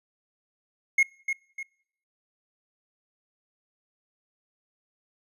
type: tone with echo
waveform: triangle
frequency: 2159 Hz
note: C#7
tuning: 46 cents flat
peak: -15 dBFS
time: 0.98-1.03 s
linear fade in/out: 5 ms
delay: 300 ms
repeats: 2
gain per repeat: -8 dB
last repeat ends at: 1.63 s
effects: noise-tail reverb RT60 0.7 s tail -25 dB re dry + resampled to 32000 Hz